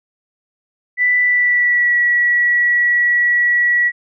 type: tone with pitch glide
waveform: sine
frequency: 1981 to 1933.5 Hz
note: B6 to B6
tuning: +5 to -37 cents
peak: -11 dBFS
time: 0.97-3.92 s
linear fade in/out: 50 ms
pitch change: -42 cents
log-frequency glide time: 1.2-1.95 s
effects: none